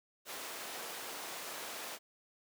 pink high-pass noise, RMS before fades -44 dBFS, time 0.25-1.99 s, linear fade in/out 50 ms, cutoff 470 Hz, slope 12 dB/octave, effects none

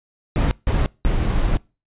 brown noise bursts at uneven times, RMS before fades -18 dBFS, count 3, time 0.36-0.51 / 0.67-0.86 / 1.05-1.57 s, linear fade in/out 0 ms, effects noise-tail reverb RT60 0.3 s tail -24 dB re dry + resampled to 8000 Hz

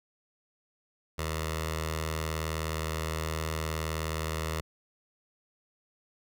10% pulse tone with notch filter, 79.3 Hz, D#2, 33 cents sharp, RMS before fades -33 dBFS, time 1.18-4.61 s, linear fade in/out 10 ms, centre 260 Hz, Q 0.64, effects none

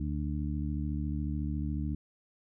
harmonic tone, 74 Hz, D2, 14 cents sharp, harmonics 1 / 2 / 3 / 4, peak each -33 / -36 / -38 / -39 dBFS, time 0-1.95 s, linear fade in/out 5 ms, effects none

